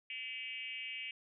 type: tone with frequency modulation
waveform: sine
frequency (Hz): 2557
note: D#7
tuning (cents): +47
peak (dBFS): -40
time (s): 0.1-1.11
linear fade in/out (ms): 2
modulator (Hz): 257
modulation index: 1.6
effects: none